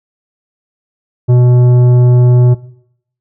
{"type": "tone with tanh clipping", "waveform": "sine", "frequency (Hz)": 123.47, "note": "B2", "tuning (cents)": 0, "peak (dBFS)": -6, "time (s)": [1.28, 2.55], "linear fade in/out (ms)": 20, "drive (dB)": 11, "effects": ["noise-tail reverb RT60 0.7 s tail -19 dB re dry"]}